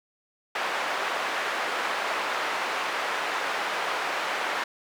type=band-pass noise; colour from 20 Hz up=white; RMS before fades=-29 dBFS; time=0.55-4.64 s; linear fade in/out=5 ms; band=550 to 1700 Hz; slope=12 dB/octave; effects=none